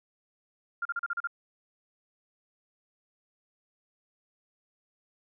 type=tone bursts; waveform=sine; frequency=1396.9 Hz; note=F6; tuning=in tune; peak=-28 dBFS; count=7; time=0.82-1.273 s; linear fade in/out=5 ms; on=33 ms; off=37 ms; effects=none